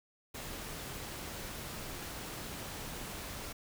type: noise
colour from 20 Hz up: pink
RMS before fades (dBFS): -43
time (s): 0.34-3.53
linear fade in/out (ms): 10
effects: none